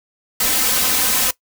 white noise with comb filter, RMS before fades -17 dBFS, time 0.4-1.31 s, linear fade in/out 5 ms, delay 3.9 ms, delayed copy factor +0.8, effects noise-tail reverb RT60 0.1 s tail -20 dB re dry

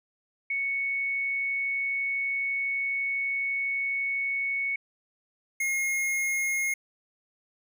sine / square tone pair in turn, 2217 / 2150 Hz, C#7 / C7, 0 / +47 cents, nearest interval minor second, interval 53 cents, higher first, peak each -26 dBFS, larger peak neither, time 0.5-4.76 / 5.6-6.74 s, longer first, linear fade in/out 5 ms, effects none

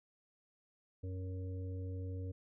harmonic tone, 92.9 Hz, F#2, 7 cents sharp, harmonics 1 / 3 / 5 / 6, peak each -39 / -50 / -51 / -60 dBFS, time 1.03-2.32 s, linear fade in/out 10 ms, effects none

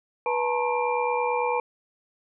sine tone cluster, 488.2 / 869 / 938 / 1074 / 2377 Hz, B4 / A5 / A#5 / C6 / D7, -20 / -22 / +11 / +45 / +20 cents, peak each -26 / -28 / -29 / -33 / -33 dBFS, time 0.26-1.6 s, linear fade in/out 2 ms, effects none

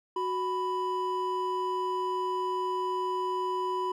triangle tone pair together, 370 / 992.4 Hz, F#4 / B5, 0 / +8 cents, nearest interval octave + perfect fourth, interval 1708 cents, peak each -30 / -28 dBFS, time 0.16-3.92 s, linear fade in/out 5 ms, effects none

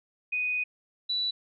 sine tone pair in turn, 2489 / 3951 Hz, D#7 / B7, 0 / 0 cents, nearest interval minor sixth, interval 800 cents, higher second, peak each -26 dBFS, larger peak neither, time 0.32-0.64 / 1.09-1.31 s, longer first, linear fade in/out 10 ms, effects none

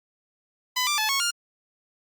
10% pulse tone with pitch steps, 1003 / 1181 / 864 / 1100 / 1407 Hz, B5 / D6 / A5 / C#6 / F6, +26 / +9 / -32 / -14 / +12 cents, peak -14 dBFS, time 0.76-1.31 s, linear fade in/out 10 ms, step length 110 ms, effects Opus 48 kbps

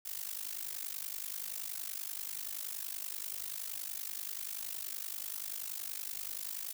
blue noise with amplitude modulation, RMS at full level -37 dBFS, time 0.05-6.73 s, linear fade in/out 10 ms, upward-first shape sine, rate 50.5 Hz, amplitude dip 90%, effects none

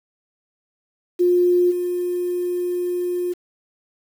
sine tone with level steps, 355.7 Hz, F4, 32 cents sharp, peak -13 / -20 dBFS, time 1.19-3.34 s, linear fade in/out 20 ms, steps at 1.7 s, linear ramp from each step 20 ms, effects 7-bit

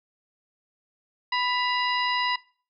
harmonic tone with a mistuned harmonic, 991 Hz, B5, 6 cents sharp, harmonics 1 / 2 / 3 / 4 / 5, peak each -26 / -28 / -32 / -34 / -35 dBFS, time 1.32-2.36 s, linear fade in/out 5 ms, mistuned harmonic 3, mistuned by -88 cents, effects noise-tail reverb RT60 0.4 s tail -20 dB re dry

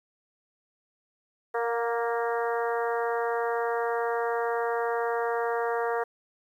harmonic tone with a mistuned harmonic, 233.1 Hz, A#3, in tune, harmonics 2 / 3 / 4 / 5 / 6 / 7 / 8, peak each -28 / -32 / -34 / -36 / -38 / -39 / -40 dBFS, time 1.54-6.04 s, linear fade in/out 10 ms, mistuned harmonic 3, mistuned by +22 cents, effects 10-bit

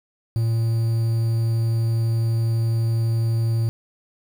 triangle tone with quantisation, 114 Hz, A#2, 38 cents flat, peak -16 dBFS, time 0.36-3.69 s, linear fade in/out 0 ms, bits 7, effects none

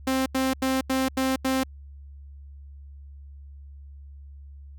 sawtooth tone bursts, 263.3 Hz, C4, 11 cents sharp, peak -18 dBFS, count 6, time 0.07-1.635 s, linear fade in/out 5 ms, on 190 ms, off 85 ms, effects added 70 Hz sine -41 dBFS peak until 4.78 s

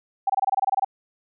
sine tone bursts, 784 Hz, G5, in tune, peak -17 dBFS, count 12, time 0.27-0.847 s, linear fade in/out 5 ms, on 27 ms, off 23 ms, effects none

